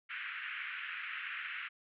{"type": "band-pass noise", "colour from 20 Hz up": "pink", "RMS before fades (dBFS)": -42, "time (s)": [0.09, 1.69], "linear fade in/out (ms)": 20, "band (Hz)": [1400, 2800], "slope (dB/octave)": 48, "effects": []}